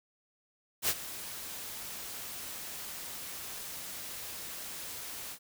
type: noise with ADSR envelope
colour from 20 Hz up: white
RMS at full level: -27 dBFS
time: 0.82-5.39 s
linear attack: 64 ms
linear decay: 53 ms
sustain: -15 dB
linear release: 73 ms
effects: none